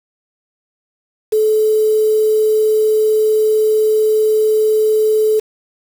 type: tone with quantisation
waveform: sine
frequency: 432.2 Hz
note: A4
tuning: 31 cents flat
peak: -10 dBFS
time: 1.32-5.4 s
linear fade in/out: 10 ms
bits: 5
effects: none

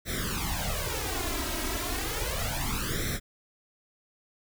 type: noise with flanger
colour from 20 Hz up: pink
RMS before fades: -31 dBFS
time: 0.05-3.2 s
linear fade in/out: 50 ms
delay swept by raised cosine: 0.52 to 3.12 ms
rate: 0.33 Hz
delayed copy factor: +0.95
effects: none

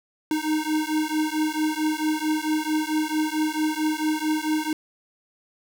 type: beating tone pair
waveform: square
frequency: 307.4 / 311.9 Hz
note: D#4 / D#4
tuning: -21 / +4 cents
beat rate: 4.5 Hz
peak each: -26 dBFS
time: 0.31-4.73 s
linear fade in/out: 2 ms
effects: none

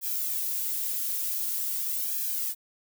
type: noise with flanger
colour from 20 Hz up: violet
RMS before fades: -30 dBFS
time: 0.01-2.55 s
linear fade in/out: 50 ms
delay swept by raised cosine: 1.2 to 3.6 ms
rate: 0.46 Hz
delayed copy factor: +0.9
effects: none

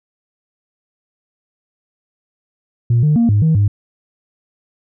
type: tone with pitch steps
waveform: sine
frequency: 118.2 / 150.9 / 233.1 / 103.5 / 159.6 / 102 Hz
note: A#2 / D3 / A#3 / G#2 / D#3 / G#2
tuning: +24 / +47 / 0 / -5 / +44 / -31 cents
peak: -8 dBFS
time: 2.9-3.68 s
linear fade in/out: 5 ms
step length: 130 ms
effects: tanh soft clip ceiling -7 dBFS

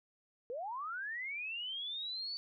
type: linear sweep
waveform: sine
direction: up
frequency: 454.2 to 4550 Hz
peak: -38 dBFS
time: 0.5-2.37 s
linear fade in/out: 0 ms
effects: none

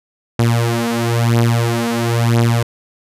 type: beating tone pair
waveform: sawtooth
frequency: 116.54 / 117.54 Hz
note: A#2 / A#2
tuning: 0 / +15 cents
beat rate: 1 Hz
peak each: -12 dBFS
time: 0.39-2.63 s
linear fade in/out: 5 ms
effects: resampled to 32000 Hz

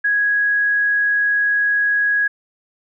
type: tone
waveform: sine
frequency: 1661.2 Hz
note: G#6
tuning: in tune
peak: -14 dBFS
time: 0.04-2.28 s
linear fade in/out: 10 ms
effects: none

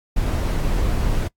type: noise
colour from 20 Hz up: brown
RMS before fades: -20 dBFS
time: 0.16-1.28 s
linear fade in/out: 10 ms
effects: noise-tail reverb RT60 0.1 s tail -23 dB re dry + AAC 64 kbps

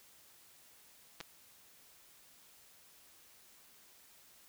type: clicks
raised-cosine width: 0.2 ms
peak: -26 dBFS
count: 2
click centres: 1.204 / 1.21 s
effects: white hiss -62 dBFS RMS until 4.48 s

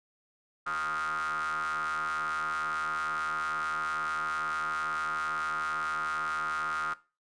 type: ring-modulated tone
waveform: 45% pulse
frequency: 77.78 Hz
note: D#2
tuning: in tune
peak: -28 dBFS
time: 0.66-6.94 s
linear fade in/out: 10 ms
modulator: 1320 Hz
effects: noise-tail reverb RT60 0.3 s tail -17 dB re dry + resampled to 22050 Hz

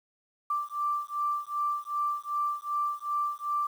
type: beating tone pair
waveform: sine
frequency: 1174.7 / 1177.3 Hz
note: D6 / D6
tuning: 0 / +4 cents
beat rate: 2.6 Hz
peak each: -31 dBFS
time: 0.5-3.67 s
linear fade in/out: 5 ms
effects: 9-bit

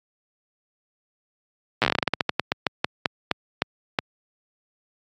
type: slowing click train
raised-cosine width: 0.3 ms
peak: -3 dBFS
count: 23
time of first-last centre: 1.82-3.988 s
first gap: 8 ms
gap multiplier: 1.2
effects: high-pass 100 Hz 12 dB/octave + AAC 64 kbps

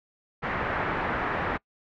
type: low-pass noise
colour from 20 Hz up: white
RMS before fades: -29 dBFS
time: 0.42-1.58 s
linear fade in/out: 20 ms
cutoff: 1800 Hz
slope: 24 dB/octave
effects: noise-tail reverb RT60 0.1 s tail -26 dB re dry

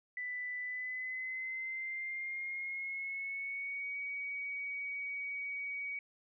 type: tone with pitch glide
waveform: sine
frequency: 1988 to 2257 Hz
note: B6 to C#7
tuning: +11 to +31 cents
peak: -37 dBFS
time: 0.17-5.99 s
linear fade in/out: 2 ms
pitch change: +220 cents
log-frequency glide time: 0.6-3.96 s
effects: none

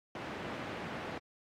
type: band-pass noise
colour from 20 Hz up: pink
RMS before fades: -42 dBFS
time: 0.15-1.18 s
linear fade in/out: 2 ms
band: 160 to 2200 Hz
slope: 12 dB/octave
effects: AAC 48 kbps

